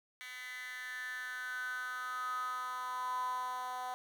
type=tone with high-pass filter sweep; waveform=10% pulse; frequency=251.9 Hz; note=B3; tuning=34 cents sharp; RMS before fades=-40 dBFS; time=0.21-3.94 s; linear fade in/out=0 ms; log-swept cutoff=2200 to 830 Hz; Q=8.4; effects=none